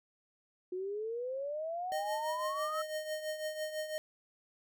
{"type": "exponential sweep", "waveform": "sine", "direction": "up", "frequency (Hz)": [359.2, 1318.5], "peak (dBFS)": -35, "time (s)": [0.72, 2.82], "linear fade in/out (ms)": 5}
{"type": "tone with tremolo", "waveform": "square", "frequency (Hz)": 618, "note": "D#5", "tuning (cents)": -12, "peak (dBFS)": -34, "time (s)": [1.92, 3.98], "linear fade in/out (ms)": 0, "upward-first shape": "triangle", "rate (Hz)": 6, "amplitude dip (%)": 70}
{"effects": []}